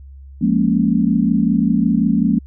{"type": "chord", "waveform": "sine", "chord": "Bb minor seventh", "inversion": "second", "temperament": "equal", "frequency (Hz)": [174.61, 207.7, 233.1, 277.2], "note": ["F3", "Ab3", "Bb3", "Db4"], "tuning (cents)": [0, 0, 0, 0], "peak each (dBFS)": [-19, -17, -17, -20], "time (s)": [0.41, 2.39], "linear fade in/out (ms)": 10, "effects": ["added 68 Hz sine -35 dBFS peak until 2.46 s"]}